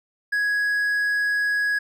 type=tone; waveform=triangle; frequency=1666 Hz; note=G#6; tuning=5 cents sharp; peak=-18 dBFS; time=0.32-1.79 s; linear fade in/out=10 ms; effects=none

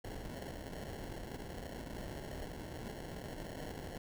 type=noise with sample-and-hold; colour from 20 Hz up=pink; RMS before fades=-45 dBFS; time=0.04-3.98 s; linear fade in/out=5 ms; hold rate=1225 Hz; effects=none

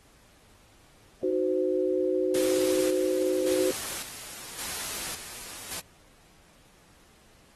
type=chord; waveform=sine; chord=C diminished; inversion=first; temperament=equal with one note detuned; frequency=311.1 / 370 / 516.3 Hz; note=Eb4 / Gb4 / C5; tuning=0 / 0 / -23 cents; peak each=-31 / -26 / -28 dBFS; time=1.23-3.71 s; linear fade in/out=2 ms
type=noise with tremolo; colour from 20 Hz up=white; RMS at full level=-34 dBFS; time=2.34-5.8 s; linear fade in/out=5 ms; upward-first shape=square; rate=0.89 Hz; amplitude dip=55%
effects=pink hiss -59 dBFS RMS until 7.55 s + AAC 32 kbps

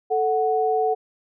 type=tone pair together; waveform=sine; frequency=440 / 740 Hz; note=A4 / F#5; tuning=0 / 0 cents; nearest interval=major sixth; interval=900 cents; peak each=-21 dBFS; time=0.1-0.95 s; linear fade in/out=20 ms; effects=none

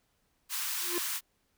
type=high-pass noise; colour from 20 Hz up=white; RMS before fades=-34 dBFS; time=0.49-1.21 s; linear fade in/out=50 ms; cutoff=920 Hz; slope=48 dB/octave
type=tone with exponential growth; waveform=square; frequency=349.2 Hz; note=F4; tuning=in tune; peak=-29 dBFS; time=0.75-0.98 s; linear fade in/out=0 ms; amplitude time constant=48 ms
effects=pink hiss -74 dBFS RMS until 1.57 s

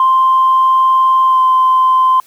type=tone with pitch glide; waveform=sine; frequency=1046.5 to 1036.3 Hz; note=C6 to C6; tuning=0 to -17 cents; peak=-6 dBFS; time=0-2.2 s; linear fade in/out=2 ms; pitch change=-17 cents; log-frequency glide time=1.26-1.4 s; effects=tanh soft clip ceiling -3 dBFS + white hiss -48 dBFS RMS until 2.26 s

